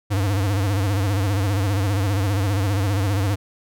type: tone with vibrato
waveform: square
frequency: 98.8 Hz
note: G2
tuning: 14 cents sharp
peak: -19 dBFS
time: 0.1-3.36 s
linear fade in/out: 20 ms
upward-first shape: sine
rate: 15 Hz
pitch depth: 110 cents each way
effects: none